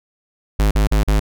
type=tone bursts; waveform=square; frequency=51.91 Hz; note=G#1; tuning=in tune; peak=-13 dBFS; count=4; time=0.59-1.196 s; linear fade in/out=5 ms; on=120 ms; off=42 ms; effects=none